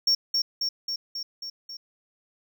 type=tone with echo; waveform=triangle; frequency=5500 Hz; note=F8; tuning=27 cents flat; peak=-17 dBFS; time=0.07-0.15 s; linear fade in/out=5 ms; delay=270 ms; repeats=6; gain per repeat=-3 dB; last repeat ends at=1.77 s; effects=none